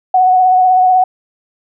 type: tone with vibrato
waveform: sine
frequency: 740 Hz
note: F#5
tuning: in tune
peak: -6 dBFS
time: 0.14-1.04 s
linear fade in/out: 5 ms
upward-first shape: triangle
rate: 16 Hz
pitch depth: 29 cents each way
effects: none